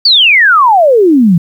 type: exponential sweep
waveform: sine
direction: down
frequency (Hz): 4699 to 160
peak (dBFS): -3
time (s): 0.05-1.38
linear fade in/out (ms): 5
effects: 7-bit